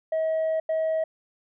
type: tone bursts at uneven times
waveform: sine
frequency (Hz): 639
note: D#5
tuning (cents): +46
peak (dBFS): -20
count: 2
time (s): 0.12-0.6 / 0.69-1.04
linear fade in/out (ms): 5
effects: tanh soft clip ceiling -21 dBFS